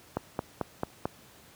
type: click train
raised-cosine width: 1 ms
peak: -14 dBFS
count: 5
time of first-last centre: 0.17-1.055 s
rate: 4.52 Hz
effects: pink hiss -55 dBFS RMS until 1.55 s + high-pass 80 Hz 12 dB/octave